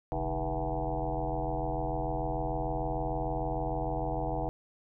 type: tone with frequency modulation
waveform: sine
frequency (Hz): 400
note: G4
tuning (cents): +35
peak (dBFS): -29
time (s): 0.12-4.49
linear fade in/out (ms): 0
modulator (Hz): 86.7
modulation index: 5.1
effects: none